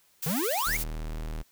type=noise with tremolo; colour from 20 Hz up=blue; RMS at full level=-32 dBFS; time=0.22-0.84 s; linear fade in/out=10 ms; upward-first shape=sine; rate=14 Hz; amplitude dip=30%
type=exponential sweep; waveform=square; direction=up; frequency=144.1 to 2349 Hz; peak=-28 dBFS; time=0.26-0.77 s; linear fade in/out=5 ms
type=tone; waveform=45% pulse; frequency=39.07 Hz; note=D#1; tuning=8 cents sharp; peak=-32 dBFS; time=0.66-1.43 s; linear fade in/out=20 ms
effects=white hiss -64 dBFS RMS until 1.51 s